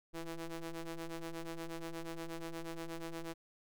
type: ring-modulated tone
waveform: sawtooth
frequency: 164.81 Hz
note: E3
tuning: in tune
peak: -34 dBFS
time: 0.13-3.34 s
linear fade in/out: 20 ms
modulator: 169 Hz
effects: none